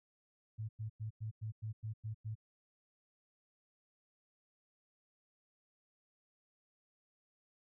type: tone bursts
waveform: sine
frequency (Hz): 109.3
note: A2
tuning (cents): -11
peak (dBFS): -38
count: 9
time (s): 0.58-2.354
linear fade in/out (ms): 20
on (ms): 110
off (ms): 98
effects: none